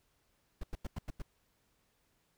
brown noise bursts, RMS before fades -38 dBFS, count 6, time 0.61-1.221 s, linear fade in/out 5 ms, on 26 ms, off 91 ms, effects pink hiss -75 dBFS RMS until 2.37 s

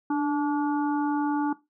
harmonic tone with a mistuned harmonic, 288.2 Hz, D4, 33 cents flat, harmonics 1 / 3 / 4 / 5, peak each -23 / -30 / -37 / -38 dBFS, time 0.1-1.53 s, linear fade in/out 5 ms, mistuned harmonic 1, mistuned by +39 cents, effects noise-tail reverb RT60 0.2 s tail -17 dB re dry

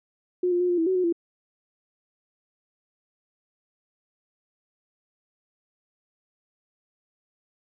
sine tone with pitch steps, 360.3 / 351.8 / 358.6 / 351.8 / 327 / 374.7 / 364.6 / 339.2 Hz, F#4 / F4 / F4 / F4 / E4 / F#4 / F#4 / E4, -46 / +13 / +46 / +13 / -14 / +22 / -25 / +50 cents, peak -20 dBFS, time 0.43-1.126 s, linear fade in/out 5 ms, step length 87 ms, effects none

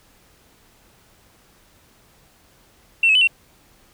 sine tone with pitch steps, 2703 / 2577 / 2999 / 2727 Hz, E7 / E7 / F#7 / F7, +43 / -40 / +23 / -42 cents, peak -11 dBFS, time 3.03-3.274 s, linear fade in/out 5 ms, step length 61 ms, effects tanh soft clip ceiling -7 dBFS + pink hiss -55 dBFS RMS until 3.93 s

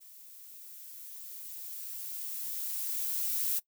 violet noise with level ramp, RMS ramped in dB -53 to -30 dBFS, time 0-3.6 s, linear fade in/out 20 ms, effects noise-tail reverb RT60 0.1 s tail -21 dB re dry

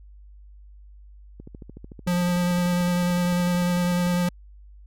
click train, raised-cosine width 3 ms, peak -27 dBFS, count 38, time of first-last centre 1.4-4.141 s, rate 13.5 Hz
square tone with vibrato, 176.8 Hz, F3, 22 cents sharp, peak -21 dBFS, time 2.07-4.29 s, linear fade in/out 5 ms, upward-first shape square, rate 10 Hz, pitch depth 10 cents each way
effects added 50 Hz sine -44 dBFS peak until 4.86 s

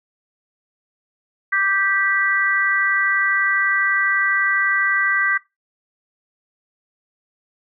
sine chord, G major, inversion second, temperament just, 1176 / 1568 / 1960 Hz, D6 / G6 / B6, +2 / 0 / -14 cents, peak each -24 / -19 / -19 dBFS, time 1.52-5.38 s, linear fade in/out 10 ms, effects noise-tail reverb RT60 0.2 s tail -19 dB re dry

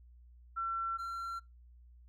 sine / triangle tone pair in turn, 1350 / 1362.5 Hz, E6 / F6, +41 / -43 cents, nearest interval unison, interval 16 cents, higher second, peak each -33 / -35 dBFS, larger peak first, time 0.56-0.98 / 0.98-1.4 s, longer neither, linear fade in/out 20 ms, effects noise-tail reverb RT60 0.2 s tail -24 dB re dry + added 60 Hz sine -55 dBFS peak until 2.08 s

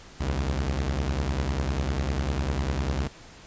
sawtooth beating tone pair, 65.41 / 75.41 Hz, C2 / D2, 0 / +46 cents, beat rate 10 Hz, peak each -23 / -25 dBFS, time 0.2-3.08 s, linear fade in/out 10 ms, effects pink hiss -48 dBFS RMS until 3.46 s + resampled to 16000 Hz

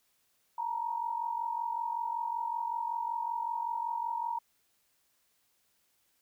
sine tone pair together, 903 / 948.3 Hz, A5 / A#5, +45 / +29 cents, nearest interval minor second, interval 84 cents, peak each -36 / -33 dBFS, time 0.58-4.39 s, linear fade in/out 5 ms, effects white hiss -73 dBFS RMS until 6.21 s

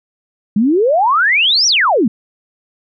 sine exponential two-way sweep, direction up then down, 196 to 5940 to 196 Hz, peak -9 dBFS, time 0.56-2.08 s, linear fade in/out 5 ms, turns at 1.67 s, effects none

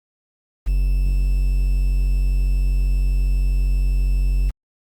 triangle tone with quantisation, 46.25 Hz, F#1, in tune, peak -13 dBFS, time 0.66-4.51 s, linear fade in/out 20 ms, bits 7, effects Opus 48 kbps

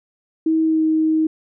sine tone with pitch glide, 320 to 315.6 Hz, D#4 to D#4, +49 to +25 cents, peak -14 dBFS, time 0.46-1.27 s, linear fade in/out 5 ms, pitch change -24 cents, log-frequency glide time 0.63-0.83 s, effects none

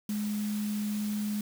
sine tone in noise, 209.4 Hz, G#3, 15 cents sharp, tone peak -29 dBFS, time 0.09-1.41 s, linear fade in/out 2 ms, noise white, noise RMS -44 dBFS, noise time 0.09-1.41 s, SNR +12 dB, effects none

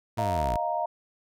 sawtooth linear sweep, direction down, 115.9 to 50 Hz, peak -25 dBFS, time 0.17-0.57 s, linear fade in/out 10 ms
sine chord, Eb suspended second, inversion none, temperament equal, 622.3 / 698.5 / 932.3 Hz, Eb5 / F5 / Bb5, 0 / 0 / 0 cents, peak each -31 / -29 / -30 dBFS, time 0.18-0.86 s, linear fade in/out 5 ms
effects none

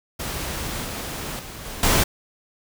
pink noise with level steps, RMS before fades -29 / -31 / -37 / -34 / -18 dBFS, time 0.19-2.04 s, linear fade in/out 10 ms, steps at 0.84 / 1.39 / 1.65 / 1.83 s, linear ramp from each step 2 ms, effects none

